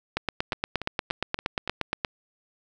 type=two click trains; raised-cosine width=0.3 ms; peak=-9 / -17 dBFS; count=17 / 5; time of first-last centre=0.17-2.048 / 0.53-1.676 s; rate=8.52 / 3.49 Hz; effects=none